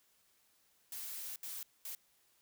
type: noise bursts at uneven times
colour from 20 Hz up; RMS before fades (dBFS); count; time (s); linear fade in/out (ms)
blue; -44; 3; 0.92-1.36 / 1.43-1.63 / 1.85-1.95; 2
effects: white hiss -72 dBFS RMS until 2.41 s